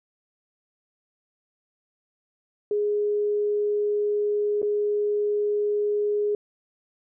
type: tone with dropouts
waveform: sine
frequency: 415.3 Hz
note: G#4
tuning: in tune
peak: -21 dBFS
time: 2.71-6.35 s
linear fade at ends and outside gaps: 2 ms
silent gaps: 4.618-4.628 s
effects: none